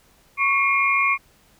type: tone cluster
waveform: sine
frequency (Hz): 1114 / 2152 / 2402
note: C#6 / C7 / D7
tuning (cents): +8 / +48 / +38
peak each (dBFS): -21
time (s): 0.37-1.18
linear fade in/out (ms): 50
effects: pink hiss -57 dBFS RMS until 1.59 s